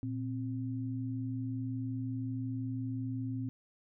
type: tone pair together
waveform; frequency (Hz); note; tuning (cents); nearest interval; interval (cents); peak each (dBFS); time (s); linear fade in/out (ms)
sine; 116.54 / 262.1; A#2 / C4; 0 / +3; octave + major second; 1403; -36 / -37; 0.03-3.49; 0
effects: none